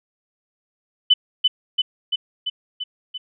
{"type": "tone with echo", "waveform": "sine", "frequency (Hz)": 3001, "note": "F#7", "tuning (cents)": 24, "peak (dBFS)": -9, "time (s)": [1.1, 1.14], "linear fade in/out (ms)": 10, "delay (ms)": 340, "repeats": 6, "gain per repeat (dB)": -3, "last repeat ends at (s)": 3.18, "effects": []}